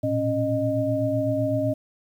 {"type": "tone cluster", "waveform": "sine", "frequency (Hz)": [112.4, 120.3, 275, 615], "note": ["A2", "B2", "C#4", "D#5"], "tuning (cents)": [37, -45, -14, -20], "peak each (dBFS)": [-28, -32, -26, -24], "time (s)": [0.03, 1.74], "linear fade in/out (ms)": 10, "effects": ["9-bit"]}